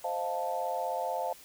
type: chord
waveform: sine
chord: F dominant seventh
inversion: second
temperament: equal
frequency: 523.3 / 622.3 / 698.5 / 880 Hz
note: C5 / Eb5 / F5 / A5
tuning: 0 / 0 / 0 / 0 cents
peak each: -36 / -38 / -34 / -35 dBFS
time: 0.04-1.33 s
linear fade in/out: 5 ms
effects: white hiss -53 dBFS RMS until 1.44 s